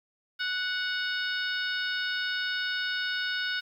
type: harmonic tone with a mistuned harmonic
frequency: 740 Hz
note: F#5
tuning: in tune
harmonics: 2 / 3 / 4 / 5 / 6 / 7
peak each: -30 / -41 / -37 / -36 / -41 / -41 dBFS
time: 0.39-3.61 s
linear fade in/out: 20 ms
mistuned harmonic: 4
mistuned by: -23 cents
effects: 10-bit